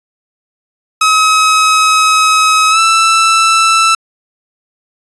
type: tone with pitch glide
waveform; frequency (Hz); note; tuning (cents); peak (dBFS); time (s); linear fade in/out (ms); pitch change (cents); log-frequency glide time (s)
sawtooth; 1276 to 1325.6; D#6 to E6; +43 to +9; -3; 1.01-3.95; 5; +66; 2.7-2.79
effects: resampled to 24000 Hz